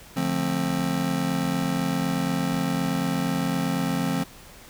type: chord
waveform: square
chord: D minor seventh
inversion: none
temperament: just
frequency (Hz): 146.83 / 176.2 / 220.2 / 264.3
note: D3 / F3 / A3 / C4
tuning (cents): 0 / +16 / +2 / +18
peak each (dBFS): -32 / -28 / -32 / -28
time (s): 0.16-4.24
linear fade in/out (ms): 10
effects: pink hiss -47 dBFS RMS until 4.69 s